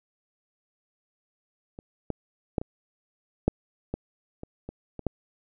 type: clicks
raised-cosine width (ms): 2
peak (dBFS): -27 / -15 / -11 / -20 / -7 / -16 / -24 / -23 / -23 / -12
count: 10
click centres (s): 1.789 / 2.103 / 2.582 / 2.615 / 3.48 / 3.94 / 4.434 / 4.69 / 4.993 / 5.067
effects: none